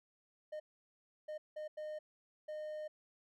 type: tone bursts at uneven times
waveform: triangle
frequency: 612 Hz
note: D#5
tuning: 29 cents flat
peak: -39 dBFS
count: 5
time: 0.52-0.6 / 1.28-1.38 / 1.56-1.68 / 1.77-1.99 / 2.48-2.88 s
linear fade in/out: 10 ms
effects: none